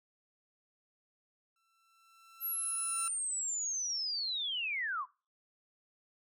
sawtooth tone with exponential growth, 1340 Hz, E6, 28 cents sharp, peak -33 dBFS, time 1.56-3.08 s, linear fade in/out 2 ms, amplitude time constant 330 ms
sine linear sweep, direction down, 11800 to 958 Hz, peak -33 dBFS, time 2.4-5.06 s, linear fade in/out 50 ms
effects noise-tail reverb RT60 0.3 s tail -20 dB re dry

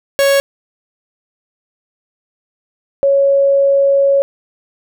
45% pulse / sine tone pair in turn, 554.4 / 554.4 Hz, C#5 / C#5, 0 / 0 cents, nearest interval unison, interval 0 cents, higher neither, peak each -9 / -8 dBFS, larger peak second, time 0.19-0.4 / 3.03-4.22 s, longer second, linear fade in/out 0 ms, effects none

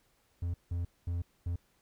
triangle tone bursts at uneven times, 86.5 Hz, F2, 16 cents flat, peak -29 dBFS, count 4, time 0.42-0.54 / 0.71-0.85 / 1.07-1.22 / 1.46-1.56 s, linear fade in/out 5 ms, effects pink hiss -71 dBFS RMS until 1.81 s

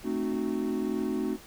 triangle chord, A diminished seventh, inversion none, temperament equal with one note detuned, 220 / 261.6 / 305.4 / 370 Hz, A3 / C4 / Eb4 / Gb4, 0 / 0 / -32 / 0 cents, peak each -31 dBFS, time 0.03-1.38 s, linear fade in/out 50 ms, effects pink hiss -50 dBFS RMS until 1.46 s

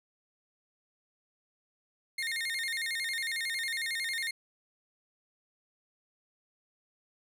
30% pulse tone with vibrato, 1975.5 Hz, B6, in tune, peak -29 dBFS, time 2.18-4.31 s, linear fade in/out 5 ms, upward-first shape square, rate 11 Hz, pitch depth 130 cents each way, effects resampled to 32000 Hz + 11-bit

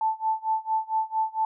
sine tone with tremolo, 880 Hz, A5, in tune, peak -20 dBFS, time 0.01-1.45 s, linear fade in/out 2 ms, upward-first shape sine, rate 4.4 Hz, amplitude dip 95%, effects none

